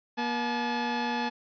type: tone pair together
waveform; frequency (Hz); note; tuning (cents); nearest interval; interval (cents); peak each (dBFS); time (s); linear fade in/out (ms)
sawtooth; 238.9 / 859.2; A#3 / A5; +43 / -41; octave + minor seventh; 2216; -27 / -26; 0.17-1.3; 20
effects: resampled to 11025 Hz